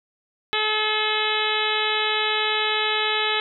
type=harmonic tone with a mistuned harmonic; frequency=429.2 Hz; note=A4; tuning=43 cents flat; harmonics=1 / 2 / 3 / 4 / 5 / 6 / 7 / 8 / 9; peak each=-29 / -29 / -29 / -29 / -29 / -29 / -29 / -29 / -29 dBFS; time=0.53-3.4 s; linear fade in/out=0 ms; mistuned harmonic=7; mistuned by=+22 cents; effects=none